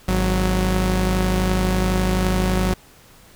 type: tone pair together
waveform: sawtooth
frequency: 51.91 / 185 Hz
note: G#1 / F#3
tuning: 0 / 0 cents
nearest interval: octave + minor seventh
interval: 2200 cents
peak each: -16 dBFS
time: 0.08-2.74 s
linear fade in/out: 5 ms
effects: pink hiss -49 dBFS RMS until 3.35 s